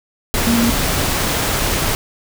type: tone in noise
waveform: sine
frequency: 233.1 Hz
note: A#3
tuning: in tune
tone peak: -13 dBFS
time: 0.47-0.7 s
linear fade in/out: 0 ms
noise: pink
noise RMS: -18 dBFS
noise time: 0.34-1.95 s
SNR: +2 dB
effects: none